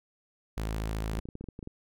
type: tone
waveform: sawtooth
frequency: 54.1 Hz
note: A1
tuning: 29 cents flat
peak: -27 dBFS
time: 0.57-1.2 s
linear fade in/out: 5 ms
type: clicks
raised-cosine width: 3 ms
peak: -27 dBFS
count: 11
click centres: 1.138 / 1.183 / 1.255 / 1.288 / 1.354 / 1.41 / 1.441 / 1.487 / 1.591 / 1.628 / 1.674 s
effects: none